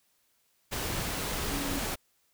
sine tone in noise, 280.5 Hz, C#4, 21 cents sharp, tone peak -35 dBFS, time 1.51-1.8 s, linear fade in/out 20 ms, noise pink, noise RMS -33 dBFS, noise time 0.71-1.96 s, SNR -5 dB, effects white hiss -71 dBFS RMS until 2.33 s

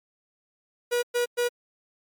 45% pulse tone bursts, 483.3 Hz, B4, 38 cents flat, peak -22 dBFS, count 3, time 0.91-1.49 s, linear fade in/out 20 ms, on 120 ms, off 110 ms, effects MP3 96 kbps

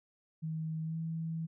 sine tone with pitch glide, 159.1 to 162.72 Hz, D#3 to E3, +39 to -22 cents, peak -34 dBFS, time 0.42-1.47 s, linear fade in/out 20 ms, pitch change +39 cents, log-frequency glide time 0.83-0.97 s, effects none

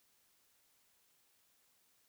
silence, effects white hiss -73 dBFS RMS until 2.08 s

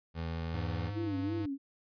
25% pulse tone, 82.41 Hz, E2, in tune, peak -31 dBFS, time 0.14-0.92 s, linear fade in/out 50 ms
square tone with pitch glide, 102.2 to 99.23 Hz, G#2 to G2, -27 to +22 cents, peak -37 dBFS, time 0.54-1.46 s, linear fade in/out 5 ms, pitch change -51 cents, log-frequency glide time 0.93-1.1 s
sine tone with vibrato, 303.6 Hz, D#4, 42 cents flat, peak -33 dBFS, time 0.93-1.58 s, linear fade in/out 50 ms, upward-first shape sine, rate 2.9 Hz, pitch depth 180 cents each way
effects resampled to 11025 Hz

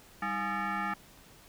sine tone with frequency modulation, 197.5 Hz, G3, 13 cents sharp, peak -29 dBFS, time 0.22-0.94 s, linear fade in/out 5 ms, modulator 515 Hz, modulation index 3.4, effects tanh soft clip ceiling -26 dBFS + pink hiss -56 dBFS RMS until 1.48 s

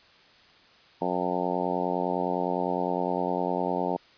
harmonic tone, 89.8 Hz, F2, 49 cents sharp, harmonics 2 / 3 / 4 / 5 / 6 / 7 / 8 / 9 / 10, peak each -34 / -34 / -34 / -34 / -34 / -34 / -34 / -34 / -34 dBFS, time 1.01-3.97 s, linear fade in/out 10 ms, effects white hiss -56 dBFS RMS until 4.17 s + resampled to 11025 Hz

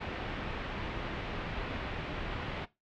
pink low-pass noise, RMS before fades -38 dBFS, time 0-2.66 s, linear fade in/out 20 ms, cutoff 3200 Hz, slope 24 dB/octave, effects noise-tail reverb RT60 0.2 s tail -17 dB re dry

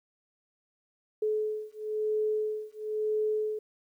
sine beating tone pair, 428.5 / 429.5 Hz, A4 / A4, -46 / -42 cents, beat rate 1 Hz, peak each -31 dBFS, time 1.22-3.59 s, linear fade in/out 5 ms, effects 11-bit

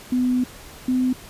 sine tone pair in turn, 250.8 / 254.6 Hz, B3 / C4, +27 / -47 cents, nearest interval unison, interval 26 cents, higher second, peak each -17 dBFS, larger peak neither, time 0.12-0.44 / 0.88-1.13 s, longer first, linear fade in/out 5 ms, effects pink hiss -42 dBFS RMS until 1.29 s + resampled to 32000 Hz

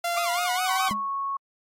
sawtooth tone with pitch glide, 690 to 761.2 Hz, F5 to F#5, -21 to +49 cents, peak -21 dBFS, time 0.04-0.89 s, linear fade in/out 5 ms, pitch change +170 cents, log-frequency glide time 0.26-0.77 s
sawtooth tone with vibrato, 1108.7 Hz, C#6, in tune, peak -26 dBFS, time 0.16-0.93 s, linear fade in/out 10 ms, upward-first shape sine, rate 4.8 Hz, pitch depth 240 cents each way
sine tone, 1103 Hz, C#6, 9 cents flat, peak -26 dBFS, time 0.68-1.37 s, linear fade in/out 5 ms
triangle tone with exponential decay, 207.7 Hz, G#3, in tune, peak -24 dBFS, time 0.91-1.09 s, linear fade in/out 0 ms, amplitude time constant 38 ms
effects AAC 48 kbps

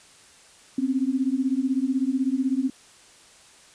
sine beating tone pair, 255.7 / 271.7 Hz, C4 / C#4, -40 / -35 cents, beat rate 16 Hz, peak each -24 dBFS, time 0.78-2.7 s, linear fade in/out 5 ms, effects white hiss -52 dBFS RMS until 3.74 s + resampled to 22050 Hz

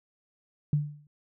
sine tone with exponential decay, 147.6 Hz, D3, 9 cents sharp, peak -19 dBFS, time 0.73-1.07 s, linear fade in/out 2 ms, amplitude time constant 73 ms, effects none

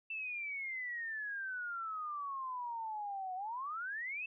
sine exponential two-way sweep, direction down then up, 2675 to 729 to 2675 Hz, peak -38 dBFS, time 0.1-4.26 s, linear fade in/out 5 ms, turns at 3.35 s, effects none

